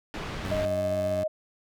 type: low-pass noise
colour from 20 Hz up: pink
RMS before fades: -35 dBFS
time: 0.14-0.65 s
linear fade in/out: 0 ms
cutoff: 3400 Hz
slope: 12 dB/octave
type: tone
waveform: 20% pulse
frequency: 94.9 Hz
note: F#2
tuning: 44 cents sharp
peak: -27 dBFS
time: 0.44-1.24 s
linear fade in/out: 10 ms
type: tone with tremolo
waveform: sine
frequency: 622.3 Hz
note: D#5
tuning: in tune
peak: -24 dBFS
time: 0.51-1.28 s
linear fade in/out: 10 ms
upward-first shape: triangle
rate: 15 Hz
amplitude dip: 30%
effects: none